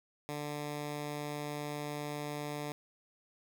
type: tone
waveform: 10% pulse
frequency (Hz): 147.5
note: D3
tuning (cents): +8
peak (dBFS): -29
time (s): 0.29-2.72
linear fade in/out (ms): 0
effects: none